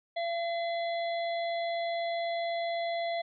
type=harmonic tone; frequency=679 Hz; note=F5; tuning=49 cents flat; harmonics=1 / 3 / 5 / 6; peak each=-30 / -40 / -44 / -46 dBFS; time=0.16-3.22 s; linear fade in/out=10 ms; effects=none